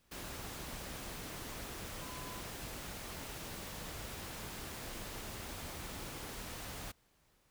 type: tone in noise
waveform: sine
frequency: 1010 Hz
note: B5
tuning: 39 cents sharp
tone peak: -51 dBFS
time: 2.01-2.41 s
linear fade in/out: 10 ms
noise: pink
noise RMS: -45 dBFS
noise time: 0.11-6.92 s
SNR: -9 dB
effects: pink hiss -72 dBFS RMS until 7.5 s